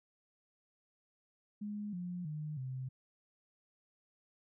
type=tone with pitch steps; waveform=sine; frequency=207.7 / 177.71 / 152.05 / 130.09 Hz; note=G#3 / F3 / D#3 / C3; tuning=0 / +30 / -40 / -10 cents; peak=-38 dBFS; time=1.61-2.89 s; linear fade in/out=10 ms; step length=320 ms; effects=none